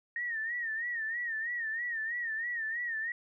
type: tone with vibrato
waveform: sine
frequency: 1847 Hz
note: A#6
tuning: 16 cents flat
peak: -32 dBFS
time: 0.16-3.12 s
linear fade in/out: 2 ms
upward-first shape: sine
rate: 3.1 Hz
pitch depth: 94 cents each way
effects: none